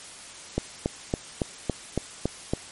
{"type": "click train", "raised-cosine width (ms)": 2, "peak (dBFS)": -10, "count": 8, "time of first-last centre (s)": [0.58, 2.535], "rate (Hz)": 3.58, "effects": ["white hiss -43 dBFS RMS until 2.71 s", "MP3 48 kbps"]}